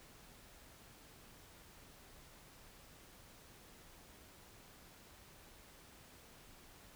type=silence; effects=pink hiss -60 dBFS RMS until 6.95 s